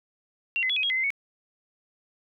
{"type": "tone with pitch steps", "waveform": "sine", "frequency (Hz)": [2750, 2039, 3384, 2524, 3283, 2045, 2075, 2219], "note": ["F7", "C7", "G#7", "D#7", "G#7", "C7", "C7", "C#7"], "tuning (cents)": [-27, -45, 32, 24, -21, -40, -15, 1], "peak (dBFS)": -23, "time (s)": [0.56, 1.104], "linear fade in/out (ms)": 0, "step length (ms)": 68, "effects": []}